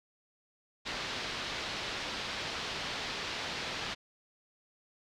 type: low-pass noise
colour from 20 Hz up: white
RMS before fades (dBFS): -38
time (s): 0.85-3.95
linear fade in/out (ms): 20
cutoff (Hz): 4500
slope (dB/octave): 24
effects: none